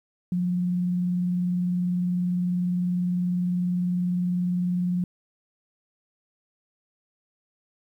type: tone with vibrato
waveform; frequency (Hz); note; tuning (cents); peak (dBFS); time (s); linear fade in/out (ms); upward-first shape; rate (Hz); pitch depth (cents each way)
sine; 178.6; F3; +39; -22; 0.32-5.04; 2; triangle; 20; 40
effects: 10-bit